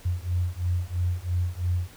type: beating tone pair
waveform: sine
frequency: 87.31 / 90.31 Hz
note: F2 / F#2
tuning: 0 / -41 cents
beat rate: 3 Hz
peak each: -27 dBFS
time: 0.05-1.89 s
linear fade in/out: 10 ms
effects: pink hiss -50 dBFS RMS until 1.96 s